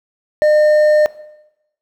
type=tone with hard clipping; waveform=triangle; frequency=606 Hz; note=D#5; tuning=46 cents flat; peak=-10 dBFS; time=0.42-1.06 s; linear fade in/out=0 ms; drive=8 dB; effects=noise-tail reverb RT60 0.9 s tail -18 dB re dry